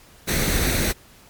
pink noise with comb filter, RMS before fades -21 dBFS, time 0.27-0.93 s, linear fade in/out 20 ms, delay 0.49 ms, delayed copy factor +0.5, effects pink hiss -50 dBFS RMS until 1.29 s + MP3 96 kbps

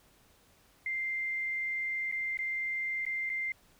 sine tone with dropouts, 2093 Hz, C7, in tune, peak -31 dBFS, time 0.86-3.52 s, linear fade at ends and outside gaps 2 ms, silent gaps 2.115-2.123 / 2.372-2.389 / 3.052-3.064 / 3.294-3.299 s, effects pink hiss -64 dBFS RMS until 3.79 s

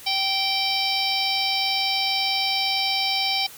harmonic tone with a mistuned harmonic, 778 Hz, G5, 13 cents flat, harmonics 1 / 3 / 4 / 5 / 6 / 7, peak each -28 / -28 / -28 / -28 / -28 / -28 dBFS, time 0.06-3.47 s, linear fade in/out 10 ms, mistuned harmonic 7, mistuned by -29 cents, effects white hiss -43 dBFS RMS until 3.57 s

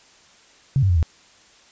sine tone with pitch steps, 136.4 / 97.1 / 87.9 / 79.9 Hz, C#3 / G2 / F2 / D#2, -28 / -16 / +12 / +47 cents, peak -14 dBFS, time 0.76-1.028 s, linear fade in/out 0 ms, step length 67 ms, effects white hiss -52 dBFS RMS until 1.71 s + resampled to 16000 Hz

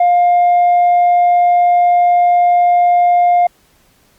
sine tone with tanh clipping, 706 Hz, F5, 19 cents sharp, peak -8 dBFS, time 0-3.47 s, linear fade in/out 5 ms, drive 1 dB, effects pink hiss -53 dBFS RMS until 4.18 s + Opus 48 kbps

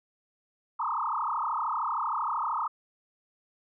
sine tone with frequency modulation, 1082 Hz, C#6, 42 cents flat, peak -27 dBFS, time 0.79-2.68 s, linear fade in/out 10 ms, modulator 33 Hz, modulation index 6.1, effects none

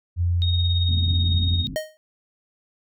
sine tone, 87.1 Hz, F2, 4 cents flat, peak -18 dBFS, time 0.16-1.65 s, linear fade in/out 50 ms
sine tone with tremolo, 3729 Hz, A#7, in tune, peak -23 dBFS, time 0.42-1.67 s, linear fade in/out 0 ms, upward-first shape sine, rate 18 Hz, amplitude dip 55%
white low-pass noise, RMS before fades -32 dBFS, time 0.88-1.76 s, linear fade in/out 20 ms, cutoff 270 Hz, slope 48 dB/octave
square tone with exponential decay, 622.3 Hz, D#5, in tune, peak -20 dBFS, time 1.76-1.97 s, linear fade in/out 0 ms, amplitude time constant 44 ms
effects none

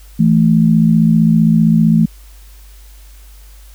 sine tone pair together, 164.81 / 220.2 Hz, E3 / A3, 0 / +2 cents, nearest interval perfect fourth, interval 502 cents, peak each -10 dBFS, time 0.19-2.06 s, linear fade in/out 10 ms, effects added 50 Hz sine -36 dBFS peak until 3.74 s + white hiss -47 dBFS RMS until 3.74 s

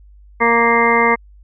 harmonic tone, 233.1 Hz, A#3, in tune, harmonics 1 / 2 / 3 / 4 / 5 / 7 / 8 / 9, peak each -21 / -17 / -24 / -17 / -18 / -26 / -23 / -16 dBFS, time 0.4-1.16 s, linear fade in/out 20 ms, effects added 50 Hz sine -41 dBFS peak until 1.43 s

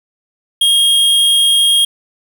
square tone, 3251 Hz, G#7, 38 cents flat, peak -9 dBFS, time 0.61-1.85 s, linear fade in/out 5 ms, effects 7-bit

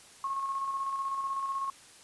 sine tone with tremolo, 1089 Hz, C#6, 31 cents flat, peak -29 dBFS, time 0.24-1.7 s, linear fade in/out 2 ms, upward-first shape square, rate 16 Hz, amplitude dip 35%, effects white hiss -54 dBFS RMS until 2.03 s + resampled to 24000 Hz

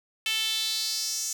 sawtooth tone with high-pass filter sweep, 440 Hz, A4, in tune, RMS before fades -29 dBFS, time 0.26-1.33 s, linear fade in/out 2 ms, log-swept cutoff 2800 to 6500 Hz, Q 3.8, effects none

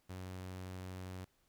sawtooth tone, 92.5 Hz, F#2, in tune, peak -40 dBFS, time 0.09-1.25 s, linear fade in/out 10 ms, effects pink hiss -75 dBFS RMS until 1.48 s

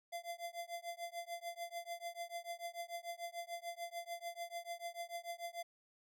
square tone with tremolo, 687 Hz, F5, 29 cents flat, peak -40 dBFS, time 0.12-5.63 s, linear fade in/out 10 ms, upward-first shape triangle, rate 6.8 Hz, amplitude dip 100%, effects none

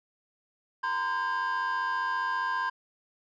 triangle tone cluster, 933 / 1028 / 1599 Hz, A#5 / C6 / G6, +1 / -31 / +34 cents, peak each -32 / -27 / -29 dBFS, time 0.83-2.7 s, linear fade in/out 10 ms, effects tanh soft clip ceiling -21 dBFS + resampled to 16000 Hz

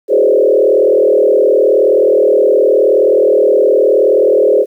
sine tone with frequency modulation, 470 Hz, A#4, 14 cents sharp, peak -6 dBFS, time 0.08-4.66 s, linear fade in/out 50 ms, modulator 39.1 Hz, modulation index 2.4, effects 8-bit

